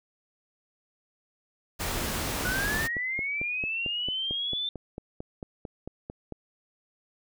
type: noise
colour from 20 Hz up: pink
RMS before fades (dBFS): -31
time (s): 1.79-2.88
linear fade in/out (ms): 20
type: linear sweep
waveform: sine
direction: up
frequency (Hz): 1451 to 3570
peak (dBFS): -28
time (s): 2.45-4.69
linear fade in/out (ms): 2
type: click train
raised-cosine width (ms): 2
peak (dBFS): -23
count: 18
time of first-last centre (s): 2.52-6.323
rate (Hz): 4.47
effects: none